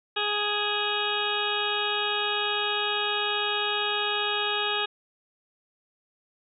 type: harmonic tone with a mistuned harmonic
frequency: 415.3 Hz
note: G#4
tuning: in tune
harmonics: 1 / 2 / 3 / 4 / 6 / 7 / 8 / 9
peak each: -33 / -33 / -33 / -33 / -33 / -33 / -33 / -33 dBFS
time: 0.16-4.86 s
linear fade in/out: 10 ms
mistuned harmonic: 6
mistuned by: +17 cents
effects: none